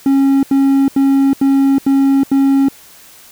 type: tone bursts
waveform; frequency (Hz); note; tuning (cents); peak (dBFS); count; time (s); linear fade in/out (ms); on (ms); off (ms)
triangle; 273.3; C#4; -24; -6; 6; 0.06-2.685; 2; 370; 81
effects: white hiss -41 dBFS RMS until 3.31 s